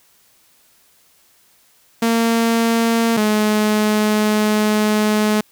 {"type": "tone pair in turn", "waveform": "sawtooth", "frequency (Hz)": [229.5, 212.6], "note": ["A#3", "G#3"], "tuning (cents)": [-27, 41], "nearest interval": "minor second", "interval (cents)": 132, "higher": "first", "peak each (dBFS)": -10, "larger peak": "neither", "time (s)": [[2.02, 3.17], [3.17, 5.41]], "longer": "second", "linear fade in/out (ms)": 5, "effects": ["white hiss -55 dBFS RMS until 5.51 s"]}